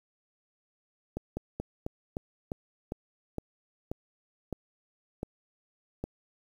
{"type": "slowing click train", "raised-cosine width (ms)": 2, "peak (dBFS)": -20, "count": 12, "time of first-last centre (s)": [1.17, 6.04], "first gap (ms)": 200, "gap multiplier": 1.15, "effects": ["9-bit"]}